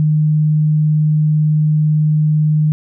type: tone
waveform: sine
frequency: 153 Hz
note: D#3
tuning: 29 cents flat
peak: -10 dBFS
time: 0-2.72 s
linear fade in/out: 0 ms
effects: none